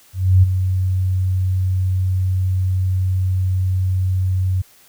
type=tone with ADSR envelope; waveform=sine; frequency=93.1 Hz; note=F#2; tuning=11 cents sharp; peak=-6 dBFS; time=0.13-4.62 s; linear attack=300 ms; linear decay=16 ms; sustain=-9 dB; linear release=10 ms; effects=white hiss -50 dBFS RMS until 4.88 s